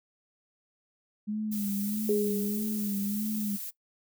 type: tone with vibrato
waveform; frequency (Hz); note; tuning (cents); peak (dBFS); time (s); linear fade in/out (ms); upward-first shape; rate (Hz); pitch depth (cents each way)
sine; 207.7; G#3; 0; -29; 1.27-3.57; 20; sine; 1.6; 64
type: noise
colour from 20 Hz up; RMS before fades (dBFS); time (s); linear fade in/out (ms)
violet; -38; 1.51-3.71; 20
type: tone with exponential decay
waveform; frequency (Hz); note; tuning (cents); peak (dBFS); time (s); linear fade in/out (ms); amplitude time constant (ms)
sine; 415.7; G#4; +2; -22; 2.09-3.15; 2; 230
effects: noise-tail reverb RT60 0.1 s tail -18 dB re dry